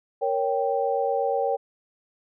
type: chord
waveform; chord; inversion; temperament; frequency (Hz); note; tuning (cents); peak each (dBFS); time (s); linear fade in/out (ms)
sine; G diminished; first; equal; 466.2 / 554.4 / 784; Bb4 / Db5 / G5; 0 / 0 / 0; -26; 0.21-1.57; 20
effects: none